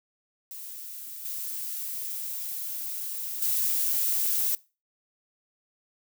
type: noise with level steps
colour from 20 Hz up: violet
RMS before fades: -40 / -34 / -26 dBFS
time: 0.51-4.55 s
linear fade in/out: 0 ms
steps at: 1.25 / 3.42 s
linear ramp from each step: 2 ms
effects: noise-tail reverb RT60 0.3 s tail -21 dB re dry